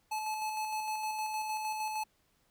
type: tone with tremolo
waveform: square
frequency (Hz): 863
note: A5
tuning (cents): -34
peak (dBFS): -33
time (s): 0.11-2.04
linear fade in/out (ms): 10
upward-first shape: square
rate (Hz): 6.5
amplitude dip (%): 30
effects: pink hiss -72 dBFS RMS until 2.5 s